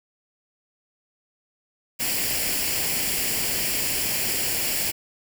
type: noise with comb filter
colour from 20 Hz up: white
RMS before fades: -25 dBFS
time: 1.99-4.92 s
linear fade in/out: 20 ms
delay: 0.4 ms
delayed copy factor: +0.6
effects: none